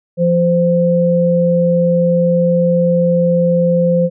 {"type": "tone pair together", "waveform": "sine", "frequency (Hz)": [172.86, 518], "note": ["F3", "C5"], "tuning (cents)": [-17, -17], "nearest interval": "octave + perfect fifth", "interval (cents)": 1900, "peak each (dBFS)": [-13, -12], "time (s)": [0.17, 4.1], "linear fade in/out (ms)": 50, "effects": []}